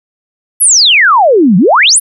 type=exponential two-way sweep; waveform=sine; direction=down then up; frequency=11840 to 167.2 to 11840 Hz; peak=-3 dBFS; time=0.6-2 s; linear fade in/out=20 ms; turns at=1.57 s; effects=none